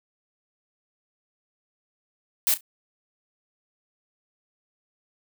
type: noise with echo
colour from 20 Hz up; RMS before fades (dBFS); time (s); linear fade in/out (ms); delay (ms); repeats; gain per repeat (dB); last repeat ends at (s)
blue; -21; 2.47-2.54; 0; 34; 2; -15; 2.608
effects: none